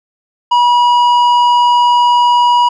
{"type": "tone with tanh clipping", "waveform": "sine", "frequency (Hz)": 968, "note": "B5", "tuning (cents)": -35, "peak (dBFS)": -8, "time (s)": [0.51, 2.69], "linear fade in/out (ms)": 10, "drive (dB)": 9, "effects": []}